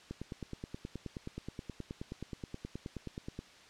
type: click train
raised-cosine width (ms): 3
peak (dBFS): -27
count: 32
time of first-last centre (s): 0.11-3.39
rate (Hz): 9.45
effects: white hiss -57 dBFS RMS until 3.69 s + low-pass 5000 Hz 12 dB/octave